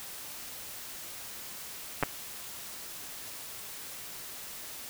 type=clicks; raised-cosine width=0.5 ms; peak=-11 dBFS; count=2; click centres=2.027 / 2.034 s; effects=white hiss -43 dBFS RMS until 4.89 s